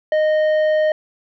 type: tone with tanh clipping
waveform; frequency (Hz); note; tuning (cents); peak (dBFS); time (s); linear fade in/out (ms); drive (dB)
triangle; 618; D#5; -12; -15; 0.12-0.92; 2; 12
effects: none